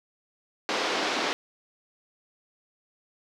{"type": "band-pass noise", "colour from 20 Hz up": "pink", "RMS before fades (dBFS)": -28, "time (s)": [0.69, 1.33], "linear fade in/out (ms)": 0, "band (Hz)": [290, 5300], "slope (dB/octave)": 24, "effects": []}